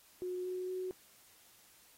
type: tone with pitch steps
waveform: sine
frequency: 363.4 / 366.8 / 370.2 Hz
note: F#4 / F#4 / F#4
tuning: -31 / -15 / +1 cents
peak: -36 dBFS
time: 0.22-0.91 s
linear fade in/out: 0 ms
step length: 230 ms
effects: white hiss -63 dBFS RMS until 1.97 s + AAC 48 kbps